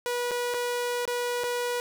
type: tone with dropouts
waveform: sawtooth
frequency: 486.2 Hz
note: B4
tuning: 27 cents flat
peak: -23 dBFS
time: 0.06-1.8 s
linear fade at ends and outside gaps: 0 ms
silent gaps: 0.31-0.315 / 0.54-0.544 / 1.054-1.077 / 1.436-1.44 s
effects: none